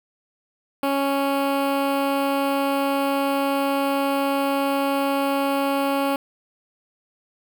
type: tone with notch filter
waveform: 15% pulse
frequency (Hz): 277.2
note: C#4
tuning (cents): 0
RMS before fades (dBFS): -22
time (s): 0.83-6.16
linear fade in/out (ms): 2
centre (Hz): 6300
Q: 0.68
effects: none